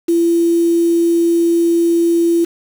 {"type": "tone with quantisation", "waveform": "sine", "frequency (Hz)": 338, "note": "E4", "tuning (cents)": 43, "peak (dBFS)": -10, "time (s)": [0.08, 2.45], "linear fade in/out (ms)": 10, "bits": 5, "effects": []}